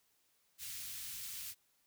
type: band-stop noise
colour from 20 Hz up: white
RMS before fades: -45 dBFS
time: 0.58-1.55 s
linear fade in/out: 50 ms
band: 110 to 2300 Hz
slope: 12 dB/octave
effects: white hiss -75 dBFS RMS until 1.86 s